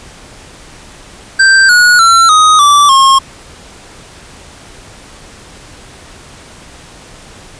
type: tone with pitch steps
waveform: square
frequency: 1568 / 1454.6 / 1349.3 / 1251.7 / 1161.2 / 1077.2 Hz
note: G6 / F#6 / E6 / D#6 / D6 / C#6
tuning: 0 / -30 / +40 / +10 / -20 / -50 cents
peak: -4 dBFS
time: 1.39-3.19 s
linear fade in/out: 10 ms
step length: 300 ms
effects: pink hiss -35 dBFS RMS until 7.59 s + resampled to 22050 Hz